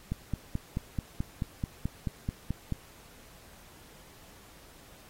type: click train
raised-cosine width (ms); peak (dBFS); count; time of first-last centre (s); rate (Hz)
5; -18; 13; 0.12-2.723; 4.61
effects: pink hiss -55 dBFS RMS until 5.09 s + AAC 48 kbps